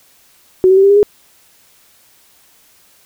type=tone with pitch steps; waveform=sine; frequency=371.8 / 379.8 / 388 / 396.4 / 405 / 413.7 Hz; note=F#4 / F#4 / G4 / G4 / G#4 / G#4; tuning=+8 / +45 / -18 / +19 / -43 / -7 cents; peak=-5 dBFS; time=0.64-1.03 s; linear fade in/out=0 ms; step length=65 ms; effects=white hiss -50 dBFS RMS until 3.05 s